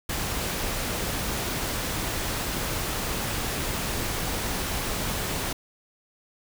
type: noise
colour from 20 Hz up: pink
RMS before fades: -29 dBFS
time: 0.09-5.53 s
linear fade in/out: 5 ms
effects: none